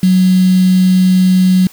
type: tone with quantisation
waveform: sine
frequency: 185 Hz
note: F#3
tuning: in tune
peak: -6 dBFS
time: 0.03-1.67 s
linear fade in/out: 2 ms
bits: 4
effects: white hiss -41 dBFS RMS until 1.72 s